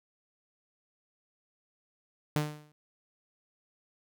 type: tone with exponential decay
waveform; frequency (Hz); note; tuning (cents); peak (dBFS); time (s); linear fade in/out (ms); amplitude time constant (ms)
sawtooth; 150.3; D3; +40; -20; 2.36-2.72; 0; 78
effects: none